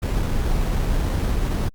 brown noise with sample-and-hold, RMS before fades -21 dBFS, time 0.02-1.69 s, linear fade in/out 10 ms, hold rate 4900 Hz, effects Opus 48 kbps

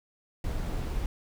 brown noise, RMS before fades -31 dBFS, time 0.44-1.06 s, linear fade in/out 2 ms, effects none

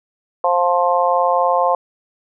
harmonic tone, 176 Hz, F3, 14 cents sharp, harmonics 3 / 4 / 5 / 6, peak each -18 / -18 / -19 / -19 dBFS, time 0.44-1.75 s, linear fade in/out 2 ms, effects none

